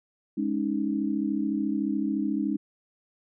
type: chord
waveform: sine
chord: Ab suspended fourth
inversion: none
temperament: equal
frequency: 207.7 / 277.2 / 311.1 Hz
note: Ab3 / Db4 / Eb4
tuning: 0 / 0 / 0 cents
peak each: -29 dBFS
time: 0.37-2.57 s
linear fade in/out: 10 ms
effects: none